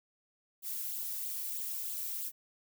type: noise with flanger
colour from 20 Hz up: violet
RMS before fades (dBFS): -38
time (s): 0.62-2.32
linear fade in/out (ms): 50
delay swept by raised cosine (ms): 0.25 to 2.15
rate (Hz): 3.1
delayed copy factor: +0.7
effects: none